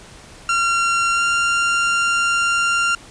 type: tone with pitch glide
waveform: 30% pulse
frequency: 1375 to 1387.8 Hz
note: F6 to F6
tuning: -27 to -11 cents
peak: -13 dBFS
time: 0.49-2.95 s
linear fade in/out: 2 ms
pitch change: +16 cents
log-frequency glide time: 1.12-1.23 s
effects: pink hiss -42 dBFS RMS until 3.1 s + resampled to 22050 Hz